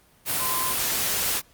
sine tone in noise, 1032 Hz, C6, 24 cents flat, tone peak -28 dBFS, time 0.38-0.75 s, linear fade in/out 50 ms, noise white, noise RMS -25 dBFS, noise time 0.25-1.42 s, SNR -6 dB, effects pink hiss -58 dBFS RMS until 1.53 s + Opus 32 kbps

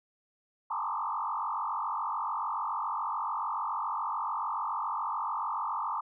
sine tone with frequency modulation, 1046.5 Hz, C6, in tune, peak -30 dBFS, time 0.7-6.01 s, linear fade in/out 10 ms, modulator 47 Hz, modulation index 4.2, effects none

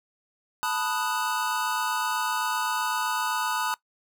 square chord, B dominant seventh, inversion third, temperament equal, 880 / 987.8 / 1244.5 / 1480 Hz, A5 / B5 / D#6 / F#6, 0 / 0 / 0 / 0 cents, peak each -32 dBFS, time 0.63-3.74 s, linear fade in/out 0 ms, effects noise-tail reverb RT60 0.1 s tail -20 dB re dry

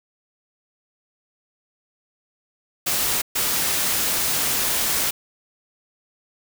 white noise bursts at uneven times, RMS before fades -22 dBFS, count 2, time 2.86-3.22 / 3.35-5.11 s, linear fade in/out 10 ms, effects none

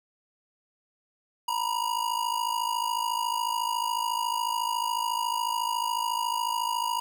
square ring-modulated tone, 958 Hz, A#5, 47 cents sharp, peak -24 dBFS, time 1.48-7 s, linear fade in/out 0 ms, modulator 27 Hz, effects none

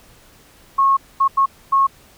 sine tone bursts at uneven times, 1091 Hz, C#6, 28 cents flat, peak -11 dBFS, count 4, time 0.78-0.97 / 1.2-1.28 / 1.37-1.46 / 1.72-1.87 s, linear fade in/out 10 ms, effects pink hiss -49 dBFS RMS until 2.17 s

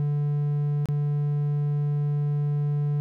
triangle tone with dropouts, 146.1 Hz, D3, 9 cents flat, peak -20 dBFS, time 0-3 s, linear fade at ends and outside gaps 0 ms, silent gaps 0.857-0.887 s, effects none

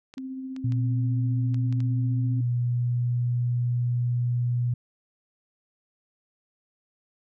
clicks, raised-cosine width 0.2 ms, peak -28 dBFS, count 7, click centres 0.139 / 0.181 / 0.564 / 0.722 / 1.544 / 1.726 / 1.804 s
sine tone with tremolo, 262.5 Hz, C4, 6 cents sharp, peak -31 dBFS, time 0.17-2.41 s, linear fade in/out 5 ms, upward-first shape sine, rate 15 Hz, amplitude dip 25%
sine tone with pitch glide, 120.3 to 121.63 Hz, B2 to B2, -45 to -26 cents, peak -22 dBFS, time 0.64-4.74 s, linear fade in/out 5 ms, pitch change +19 cents, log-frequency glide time 1.14-2.84 s
effects none

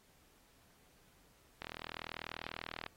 click train, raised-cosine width 0.3 ms, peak -25 dBFS, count 51, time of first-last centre 1.62-2.864 s, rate 40.2 Hz, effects pink hiss -68 dBFS RMS until 2.96 s + AAC 48 kbps

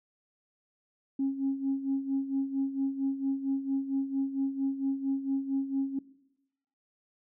sine tone with tremolo, 272 Hz, C#4, 33 cents flat, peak -24 dBFS, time 1.19-5.99 s, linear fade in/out 5 ms, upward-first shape sine, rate 4.4 Hz, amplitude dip 70%, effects noise-tail reverb RT60 0.9 s tail -20 dB re dry + tanh soft clip ceiling -21 dBFS

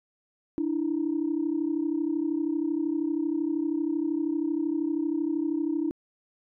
sine tone pair together, 295.8 / 328.6 Hz, D4 / E4, +13 / -5 cents, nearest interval major second, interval 182 cents, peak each -27 dBFS, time 0.58-5.91 s, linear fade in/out 0 ms, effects tanh soft clip ceiling -18 dBFS

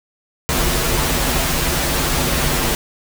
pink noise with comb filter, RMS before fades -18 dBFS, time 0.49-2.75 s, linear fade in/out 0 ms, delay 9.8 ms, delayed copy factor -0.75, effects none

